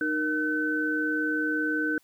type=tone cluster; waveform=sine; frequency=307.3 / 468.9 / 1518 Hz; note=D#4 / A#4 / F#6; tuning=-21 / +10 / +44 cents; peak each=-28 / -35 / -27 dBFS; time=0.01-1.98 s; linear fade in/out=2 ms; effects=white hiss -65 dBFS RMS until 2.03 s